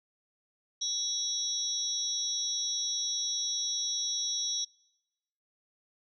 sine tone cluster, 3380 / 3865 / 5610 / 5980 Hz, G#7 / B7 / F8 / F#8, +30 / -38 / +7 / +17 cents, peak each -40 / -35 / -32 / -38 dBFS, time 0.81-4.65 s, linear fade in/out 10 ms, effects noise-tail reverb RT60 1.0 s tail -26 dB re dry

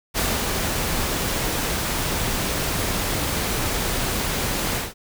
pink noise with ADSR envelope, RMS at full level -21 dBFS, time 0.14-4.94 s, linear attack 37 ms, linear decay 210 ms, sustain -3 dB, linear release 170 ms, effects none

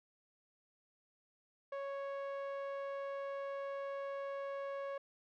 sawtooth tone with low-pass filter, 554.4 Hz, C#5, in tune, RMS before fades -42 dBFS, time 1.72-4.98 s, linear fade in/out 5 ms, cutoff 1500 Hz, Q 0.66, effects none

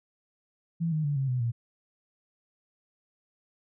sine tone with pitch steps, 166.3 / 155.16 / 144.77 / 135.08 / 126.03 / 117.59 Hz, E3 / D#3 / D3 / C#3 / B2 / A#2, +16 / -4 / -24 / -44 / +36 / +16 cents, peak -25 dBFS, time 0.8-1.52 s, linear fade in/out 20 ms, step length 120 ms, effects none

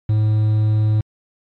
triangle tone with quantisation, 107.6 Hz, A2, 38 cents flat, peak -11 dBFS, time 0.09-1.01 s, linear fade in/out 5 ms, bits 6, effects low-pass 2000 Hz 12 dB/octave + MP3 96 kbps

